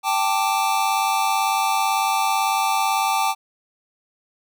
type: chord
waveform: square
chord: G suspended second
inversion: none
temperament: just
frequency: 784 / 882 / 1176 Hz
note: G5 / A5 / D6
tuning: 0 / +4 / +2 cents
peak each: -23 / -23 / -25 dBFS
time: 0.03-3.35 s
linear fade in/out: 50 ms
effects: none